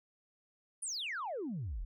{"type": "exponential sweep", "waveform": "sine", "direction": "down", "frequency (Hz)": [10040, 34.65], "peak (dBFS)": -35, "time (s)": [0.82, 1.85], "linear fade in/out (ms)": 10, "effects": ["tanh soft clip ceiling -33 dBFS"]}